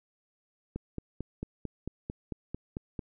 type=click train; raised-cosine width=3 ms; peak=-22 dBFS; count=11; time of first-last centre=0.76-2.992 s; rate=4.48 Hz; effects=none